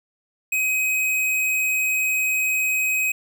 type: tone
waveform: square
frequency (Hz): 2527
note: D#7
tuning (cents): +26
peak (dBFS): -20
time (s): 0.52-3.12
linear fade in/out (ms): 5
effects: none